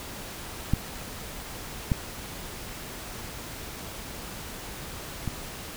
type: clicks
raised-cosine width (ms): 5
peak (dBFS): -9 / -10 / -17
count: 3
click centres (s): 0.736 / 1.918 / 5.277
effects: pink hiss -39 dBFS RMS until 5.76 s